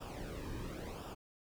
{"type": "noise with flanger", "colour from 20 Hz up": "brown", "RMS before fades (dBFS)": -44, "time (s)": [0, 1.15], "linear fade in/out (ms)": 20, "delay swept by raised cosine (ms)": [0.47, 1.47], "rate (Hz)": 0.95, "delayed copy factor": -0.7, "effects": []}